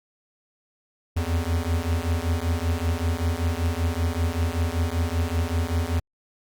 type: beating tone pair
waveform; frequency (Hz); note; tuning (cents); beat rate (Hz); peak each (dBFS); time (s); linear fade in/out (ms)
square; 81.2 / 86.4; E2 / F2; -26 / -18; 5.2; -26; 1.16-6; 10
effects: Opus 48 kbps